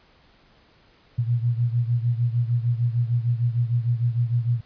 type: beating tone pair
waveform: sine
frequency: 117.6 / 124.2 Hz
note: A#2 / B2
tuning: +16 / +10 cents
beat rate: 6.6 Hz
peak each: -21 / -25 dBFS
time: 1.18-4.61 s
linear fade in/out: 10 ms
effects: pink hiss -57 dBFS RMS until 4.65 s + resampled to 11025 Hz